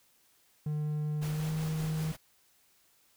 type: tone with pitch glide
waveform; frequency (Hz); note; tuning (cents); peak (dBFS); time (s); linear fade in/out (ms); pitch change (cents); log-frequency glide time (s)
triangle; 150.9 to 157.13; D3 to D#3; +47 to +17; -28; 0.66-2.12; 5; +70; 1.24-1.51
type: noise with tremolo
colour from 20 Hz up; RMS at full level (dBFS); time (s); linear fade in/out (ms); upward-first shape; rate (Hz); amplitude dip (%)
pink; -43; 1.21-2.17; 20; sine; 5.2; 30
effects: white hiss -67 dBFS RMS until 3.16 s